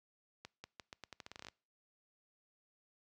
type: accelerating click train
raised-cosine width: 0.2 ms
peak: -30 dBFS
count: 15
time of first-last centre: 0.45-1.485 s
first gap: 190 ms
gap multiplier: 0.83
effects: noise-tail reverb RT60 0.4 s tail -25 dB re dry + high-pass 60 Hz 12 dB/octave